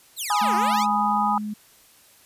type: exponential two-way sweep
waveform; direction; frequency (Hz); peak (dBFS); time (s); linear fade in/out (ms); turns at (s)
10% pulse; down then up; 4443 to 342.5 to 1390; -19; 0.16-0.87; 50; 0.55
type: chord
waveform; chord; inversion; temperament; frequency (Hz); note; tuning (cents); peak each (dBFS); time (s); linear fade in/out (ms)
sine; G# minor; none; equal; 830.6 / 987.8 / 1244.5; G#5 / B5 / D#6; 0 / 0 / 0; -22 / -26 / -24; 0.3-1.38; 2
type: tone with pitch glide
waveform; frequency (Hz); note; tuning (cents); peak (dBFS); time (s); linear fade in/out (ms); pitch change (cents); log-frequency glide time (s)
sine; 217.7 to 210.9; A3 to G#3; -18 to +27; -27; 0.41-1.54; 10; -55; 0.63-0.92
effects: white hiss -54 dBFS RMS until 2.25 s + resampled to 32000 Hz